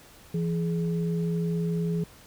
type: tone pair together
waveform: sine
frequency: 167.7 / 419.4 Hz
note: E3 / G#4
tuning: +30 / +17 cents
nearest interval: octave + major third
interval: 1587 cents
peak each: -25 / -33 dBFS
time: 0.34-2.04 s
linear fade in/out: 5 ms
effects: pink hiss -52 dBFS RMS until 2.26 s